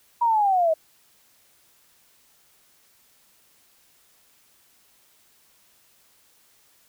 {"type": "linear sweep", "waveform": "sine", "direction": "down", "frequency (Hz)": [964, 622.3], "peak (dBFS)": -17, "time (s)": [0.21, 0.74], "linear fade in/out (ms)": 10, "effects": ["white hiss -60 dBFS RMS until 6.88 s"]}